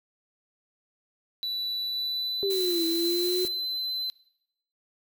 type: tone with pitch glide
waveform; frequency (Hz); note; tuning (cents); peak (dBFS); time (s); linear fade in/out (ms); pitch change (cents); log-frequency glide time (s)
triangle; 3958 to 4046; B7 to B7; +3 to +41; -27; 1.43-4.1; 0; +38; 1.82-3.1
type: linear two-way sweep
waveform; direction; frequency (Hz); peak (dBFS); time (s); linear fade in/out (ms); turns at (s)
sine; down then up; 400 to 329.6 to 367.9; -25; 2.43-3.45; 0; 2.85
type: noise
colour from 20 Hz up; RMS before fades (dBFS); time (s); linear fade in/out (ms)
blue; -36; 2.5-3.48; 5
effects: noise-tail reverb RT60 0.8 s tail -20 dB re dry